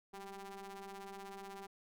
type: ring-modulated tone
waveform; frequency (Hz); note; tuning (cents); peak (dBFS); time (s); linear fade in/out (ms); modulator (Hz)
sawtooth; 198.7; G3; +24; -40; 0.13-1.67; 10; 588
effects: none